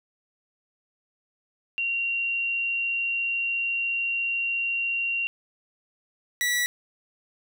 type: tone pair in turn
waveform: sine / sawtooth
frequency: 2757 / 1949.5 Hz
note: F7 / B6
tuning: -23 / -23 cents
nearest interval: tritone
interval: 600 cents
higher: first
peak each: -24 / -19 dBFS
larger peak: second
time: 1.78-5.27 / 6.41-6.66 s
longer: first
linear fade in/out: 0 ms
effects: none